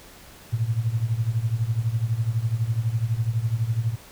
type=tone with tremolo; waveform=sine; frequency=114 Hz; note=A#2; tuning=38 cents flat; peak=-17 dBFS; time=0.52-3.96 s; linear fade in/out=20 ms; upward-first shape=triangle; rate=12 Hz; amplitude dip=90%; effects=pink hiss -47 dBFS RMS until 4.11 s